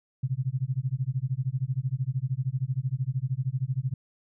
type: tone with tremolo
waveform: sine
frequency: 130.2 Hz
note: C3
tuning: 8 cents flat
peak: -22 dBFS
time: 0.23-3.94 s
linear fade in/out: 5 ms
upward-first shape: sine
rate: 13 Hz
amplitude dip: 100%
effects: none